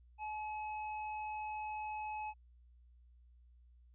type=tone; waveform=square; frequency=854 Hz; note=G#5; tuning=48 cents sharp; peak=-40 dBFS; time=0.18-2.34 s; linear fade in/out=50 ms; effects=added 60 Hz sine -60 dBFS peak until 3.94 s + resampled to 8000 Hz